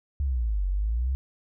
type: exponential two-way sweep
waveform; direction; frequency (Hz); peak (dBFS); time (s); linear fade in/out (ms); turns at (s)
sine; down then up; 72.6 to 45.6 to 67.8; -23; 0.2-1.15; 0; 0.67
effects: none